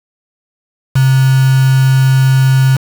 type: tone with quantisation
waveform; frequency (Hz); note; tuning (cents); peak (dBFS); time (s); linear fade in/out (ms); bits
sine; 132.5; C3; +22; -6; 0.95-2.77; 10; 3
effects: none